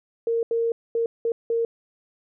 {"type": "tone bursts at uneven times", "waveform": "sine", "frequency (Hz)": 461.6, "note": "A#4", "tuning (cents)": -17, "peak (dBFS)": -20, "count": 5, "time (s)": [[0.27, 0.43], [0.51, 0.72], [0.95, 1.06], [1.25, 1.32], [1.5, 1.65]], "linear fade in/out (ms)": 2, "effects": []}